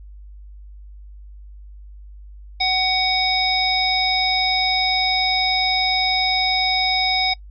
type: harmonic tone with a mistuned harmonic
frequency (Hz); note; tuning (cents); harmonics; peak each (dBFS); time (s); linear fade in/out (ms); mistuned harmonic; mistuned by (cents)
750; F#5; +23; 1 / 3 / 5 / 7; -22 / -22 / -22 / -22; 2.6-7.34; 10; 7; -58
effects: noise-tail reverb RT60 0.1 s tail -24 dB re dry + added 50 Hz sine -37 dBFS peak until 7.5 s